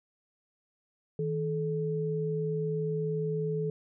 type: tone pair together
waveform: sine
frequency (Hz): 158.94 / 431.5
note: D#3 / A4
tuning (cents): +37 / -34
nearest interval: octave + perfect fourth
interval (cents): 1729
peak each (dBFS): -31 / -31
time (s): 1.19-3.7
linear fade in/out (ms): 2
effects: none